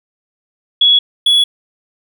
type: tone pair in turn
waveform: sine / triangle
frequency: 3366 / 3382 Hz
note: G#7 / G#7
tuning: +23 / +31 cents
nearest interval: unison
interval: 8 cents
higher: second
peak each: -6 dBFS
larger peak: neither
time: 0.81-0.99 / 1.26-1.44 s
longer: neither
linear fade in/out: 5 ms
effects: none